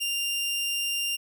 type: tone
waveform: sawtooth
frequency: 2792 Hz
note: F7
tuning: 1 cent flat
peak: -23 dBFS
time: 0-1.17 s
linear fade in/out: 20 ms
effects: none